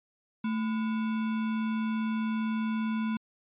sine tone with sample-and-hold, 220.6 Hz, A3, 5 cents sharp, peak -27 dBFS, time 0.44-3.17 s, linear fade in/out 5 ms, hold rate 1225 Hz, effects resampled to 8000 Hz

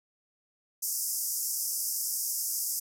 white band-pass noise, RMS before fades -32 dBFS, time 0.82-2.8 s, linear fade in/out 10 ms, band 5000 to 15000 Hz, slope 96 dB/octave, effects none

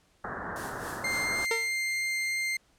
white low-pass noise, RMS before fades -37 dBFS, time 0.24-1.45 s, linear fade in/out 5 ms, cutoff 1800 Hz, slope 96 dB/octave
blue noise with tremolo, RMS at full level -40 dBFS, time 0.56-1.46 s, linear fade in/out 0 ms, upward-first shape sine, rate 3.7 Hz, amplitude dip 60%
40% pulse tone, 2101 Hz, C7, 7 cents sharp, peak -27 dBFS, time 1.04-2.57 s, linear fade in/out 5 ms
sawtooth tone with exponential decay, 455.6 Hz, A#4, 40 cents flat, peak -21 dBFS, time 1.51-1.74 s, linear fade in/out 2 ms, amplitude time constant 49 ms
effects pink hiss -66 dBFS RMS until 2.78 s + low-pass 10000 Hz 12 dB/octave

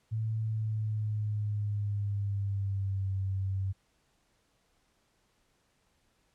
sine tone with pitch glide, 110.5 to 96.2 Hz, A2 to G2, +8 to -32 cents, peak -29 dBFS, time 0.11-3.73 s, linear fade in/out 20 ms, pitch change -240 cents, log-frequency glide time 0.4-3.13 s, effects pink hiss -72 dBFS RMS until 6.34 s + low-pass 10000 Hz 12 dB/octave

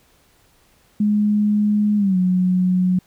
sine tone with pitch glide, 208.9 to 182.91 Hz, G#3 to F#3, +10 to -20 cents, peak -14 dBFS, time 1-2.99 s, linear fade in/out 5 ms, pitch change -230 cents, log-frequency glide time 1.97-2.17 s, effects pink hiss -57 dBFS RMS until 3.06 s

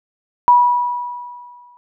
sine tone with exponential decay, 974 Hz, B5, 24 cents flat, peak -5 dBFS, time 0.48-1.77 s, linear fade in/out 0 ms, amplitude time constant 280 ms, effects none

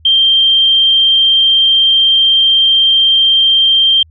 sine tone, 3164 Hz, G7, 15 cents sharp, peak -6 dBFS, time 0.05-4.03 s, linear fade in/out 5 ms, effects added 80 Hz sine -41 dBFS peak until 4.1 s

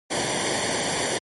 pink noise with comb filter, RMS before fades -25 dBFS, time 0.1-1.19 s, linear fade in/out 20 ms, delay 0.76 ms, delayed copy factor -0.75, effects high-pass 100 Hz 12 dB/octave + MP3 48 kbps

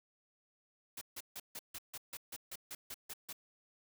white noise bursts, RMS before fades -45 dBFS, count 13, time 0.97-3.329 s, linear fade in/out 5 ms, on 43 ms, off 150 ms, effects none

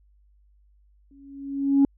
sine tone with exponential growth, 277.2 Hz, C#4, in tune, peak -11 dBFS, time 1.11-1.85 s, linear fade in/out 2 ms, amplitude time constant 160 ms, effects tanh soft clip ceiling -11 dBFS + added 50 Hz sine -56 dBFS peak until 1.97 s

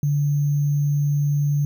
sine tone with sample-and-hold, 144.9 Hz, D3, 23 cents flat, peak -17 dBFS, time 0.03-1.65 s, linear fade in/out 2 ms, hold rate 6300 Hz, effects none

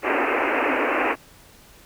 pink band-pass noise, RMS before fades -22 dBFS, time 0.02-1.16 s, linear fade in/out 50 ms, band 260 to 2700 Hz, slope 96 dB/octave, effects pink hiss -50 dBFS RMS until 1.85 s

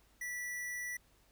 square tone, 1959 Hz, B6, 15 cents flat, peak -39 dBFS, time 0.21-0.97 s, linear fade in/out 5 ms, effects added 50 Hz sine -70 dBFS peak until 1.31 s + pink hiss -69 dBFS RMS until 1.31 s

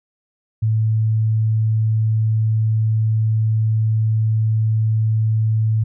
sine tone, 110 Hz, A2, in tune, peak -14 dBFS, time 0.62-5.84 s, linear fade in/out 10 ms, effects none

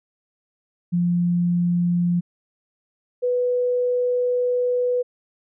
sine tone pair in turn, 174.61 / 493.9 Hz, F3 / B4, 0 / 0 cents, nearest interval octave + tritone, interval 1800 cents, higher second, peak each -17 / -18 dBFS, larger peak first, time 0.92-2.21 / 3.22-5.03 s, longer second, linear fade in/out 20 ms, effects none

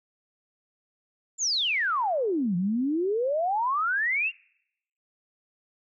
sine exponential two-way sweep, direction down then up, 7360 to 170.2 to 2850 Hz, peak -23 dBFS, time 1.38-4.32 s, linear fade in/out 50 ms, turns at 2.56 s, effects noise-tail reverb RT60 0.8 s tail -26 dB re dry

